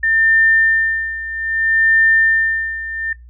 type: tone with tremolo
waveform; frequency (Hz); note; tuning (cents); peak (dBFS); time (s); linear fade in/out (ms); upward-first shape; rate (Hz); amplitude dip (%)
sine; 1800; A6; +39; -9; 0.03-3.13; 5; sine; 0.62; 80
effects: noise-tail reverb RT60 0.2 s tail -25 dB re dry + added 60 Hz sine -37 dBFS peak until 3.29 s